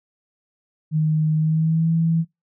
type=tone with pitch glide; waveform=sine; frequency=155.56 to 164.24 Hz; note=D#3 to E3; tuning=0 to -6 cents; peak=-16 dBFS; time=0.91-2.25 s; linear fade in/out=50 ms; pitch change=+94 cents; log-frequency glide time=1.36-1.91 s; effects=noise-tail reverb RT60 0.2 s tail -22 dB re dry